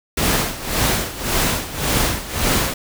pink noise with tremolo, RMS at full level -17 dBFS, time 0.17-2.74 s, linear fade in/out 5 ms, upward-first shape sine, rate 1.8 Hz, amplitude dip 80%, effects none

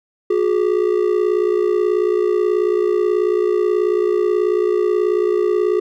triangle ring-modulated tone, 392 Hz, G4, in tune, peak -9 dBFS, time 0.3-5.8 s, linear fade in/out 5 ms, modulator 29.2 Hz, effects none

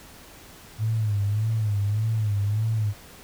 sine tone with vibrato, 106.2 Hz, G#2, 39 cents sharp, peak -21 dBFS, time 0.78-2.94 s, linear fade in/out 50 ms, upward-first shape sine, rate 1.7 Hz, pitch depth 93 cents each way, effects pink hiss -47 dBFS RMS until 3.23 s

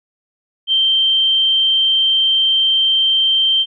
sine tone, 3136 Hz, G7, in tune, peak -11 dBFS, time 0.67-3.66 s, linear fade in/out 50 ms, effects none

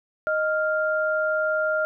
sine tone pair together, 622.3 / 1397 Hz, D#5 / F6, 0 / 0 cents, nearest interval octave + major second, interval 1400 cents, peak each -23 / -24 dBFS, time 0.27-1.85 s, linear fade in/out 0 ms, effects none

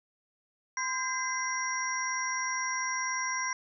sine tone cluster, 1024 / 1593 / 2051 / 5690 Hz, C6 / G6 / C7 / F8, -38 / +27 / -35 / +31 cents, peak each -34 / -37 / -35 / -35 dBFS, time 0.77-3.53 s, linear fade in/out 2 ms, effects none

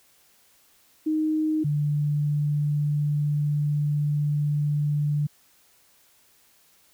sine tone pair in turn, 311.1 / 147.37 Hz, D#4 / D3, 0 / +6 cents, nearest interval octave + minor second, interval 1294 cents, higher first, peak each -21 dBFS, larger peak neither, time 1.06-1.64 / 1.64-5.27 s, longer second, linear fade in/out 10 ms, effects white hiss -60 dBFS RMS until 6.93 s

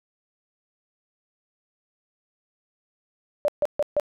sine tone bursts, 587.3 Hz, D5, in tune, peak -18 dBFS, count 4, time 3.45-3.998 s, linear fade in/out 0 ms, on 32 ms, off 140 ms, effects none

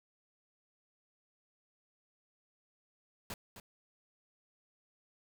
pink noise with echo, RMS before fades -42 dBFS, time 3.3-3.34 s, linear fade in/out 2 ms, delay 260 ms, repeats 1, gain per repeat -9 dB, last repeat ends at 3.6 s, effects none

